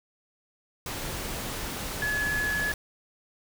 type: tone in noise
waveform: sine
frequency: 1700 Hz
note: G#6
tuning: 40 cents sharp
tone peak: -26 dBFS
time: 2.02-2.72 s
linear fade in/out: 2 ms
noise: pink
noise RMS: -34 dBFS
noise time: 0.86-2.74 s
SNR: +5 dB
effects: none